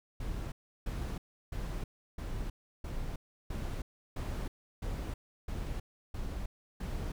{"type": "noise bursts", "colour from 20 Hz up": "brown", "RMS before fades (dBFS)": -37, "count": 11, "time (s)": [0.2, 7.12], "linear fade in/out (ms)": 5, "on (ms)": 320, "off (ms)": 340, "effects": []}